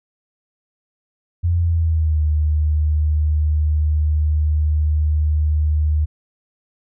sine tone with pitch glide, 86 to 76.18 Hz, F2 to D#2, -26 to -36 cents, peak -14 dBFS, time 1.43-6.06 s, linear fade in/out 20 ms, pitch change -210 cents, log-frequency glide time 1.58-2.22 s, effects none

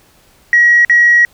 sine tone with dropouts, 1907 Hz, A#6, 39 cents sharp, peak -4 dBFS, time 0.53-1.25 s, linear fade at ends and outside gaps 1 ms, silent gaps 0.849-0.897 s, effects tanh soft clip ceiling 0 dBFS + pink hiss -49 dBFS RMS until 1.33 s

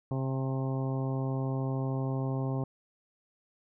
harmonic tone with a mistuned harmonic, 133.1 Hz, C3, 30 cents sharp, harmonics 1 / 2 / 3 / 4 / 5 / 6 / 7 / 8, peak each -30 / -36 / -40 / -42 / -44 / -46 / -47 / -48 dBFS, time 0.11-2.64 s, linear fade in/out 2 ms, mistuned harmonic 7, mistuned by -48 cents, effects none

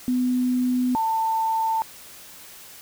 sine tone pair in turn, 250.6 / 893 Hz, B3 / A5, +25 / +25 cents, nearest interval octave + minor seventh, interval 2200 cents, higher second, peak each -19 / -20 dBFS, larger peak first, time 0.08-0.95 / 0.95-1.82 s, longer neither, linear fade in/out 0 ms, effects white hiss -44 dBFS RMS until 2.81 s

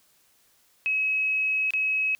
sine tone with dropouts, 2560 Hz, D#7, 49 cents sharp, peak -22 dBFS, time 0.86-2.15 s, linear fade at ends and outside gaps 0 ms, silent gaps 1.706-1.736 s, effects white hiss -63 dBFS RMS until 2.19 s

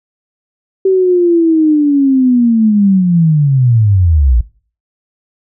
sine linear sweep, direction down, 385.2 to 54.4 Hz, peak -6 dBFS, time 0.85-4.41 s, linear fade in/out 5 ms, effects noise-tail reverb RT60 0.4 s tail -19 dB re dry

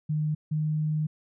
sine tone pair in turn, 152.7 / 153.76 Hz, D#3 / D#3, -32 / -20 cents, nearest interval unison, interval 12 cents, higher second, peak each -24 dBFS, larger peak neither, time 0.09-0.35 / 0.51-1.07 s, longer second, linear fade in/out 10 ms, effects none

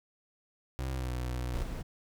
30% pulse tone with pitch glide, 65.41 to 61.77 Hz, C2 to B1, 0 to +1 cents, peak -30 dBFS, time 0.79-1.63 s, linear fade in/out 0 ms, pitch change -99 cents, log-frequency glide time 0.93-1.11 s
brown noise, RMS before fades -36 dBFS, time 1.53-1.83 s, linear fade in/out 20 ms
effects none

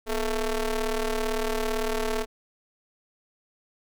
sawtooth ring-modulated tone, 224.9 Hz, A3, 38 cents sharp, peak -18 dBFS, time 0.06-2.26 s, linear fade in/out 50 ms, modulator 206 Hz, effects none

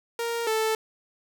sawtooth tone pair in turn, 466.2 / 440 Hz, A#4 / A4, 0 / 0 cents, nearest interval minor second, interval 100 cents, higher first, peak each -23 / -19 dBFS, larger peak second, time 0.19-0.47 / 0.47-0.75 s, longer neither, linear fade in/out 2 ms, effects none

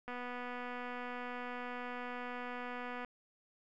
click train, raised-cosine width 0.5 ms, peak -29 dBFS, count 731, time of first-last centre 0.08-3.047 s, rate 246 Hz, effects none

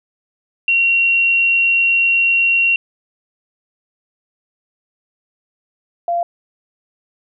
sine tone pair in turn, 2744 / 689.6 Hz, F7 / F5, -31 / -22 cents, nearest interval 2 octaves, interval 2391 cents, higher first, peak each -11 / -15 dBFS, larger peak first, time 0.68-2.76 / 6.08-6.23 s, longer first, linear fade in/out 2 ms, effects none

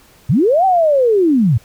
sine linear two-way sweep, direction up then down, 98.8 to 780 to 98.8 Hz, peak -9 dBFS, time 0.29-1.58 s, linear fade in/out 10 ms, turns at 0.65 s, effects pink hiss -48 dBFS RMS until 1.64 s

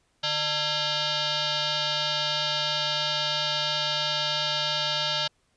sine tone with frequency modulation, 149.5 Hz, D3, 31 cents sharp, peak -24 dBFS, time 0.23-5.28 s, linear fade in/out 10 ms, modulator 752 Hz, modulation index 6, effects pink hiss -69 dBFS RMS until 5.56 s + resampled to 22050 Hz

